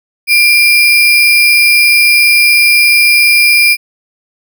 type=tone with sample-and-hold; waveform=sine; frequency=2377 Hz; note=D7; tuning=20 cents sharp; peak=-4 dBFS; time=0.27-3.77 s; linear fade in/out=50 ms; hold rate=7350 Hz; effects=none